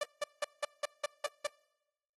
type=tone bursts; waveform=sawtooth; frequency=587.3 Hz; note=D5; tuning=in tune; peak=-27 dBFS; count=8; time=0.01-1.47 s; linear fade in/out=5 ms; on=25 ms; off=180 ms; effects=noise-tail reverb RT60 1.0 s tail -24 dB re dry + AAC 32 kbps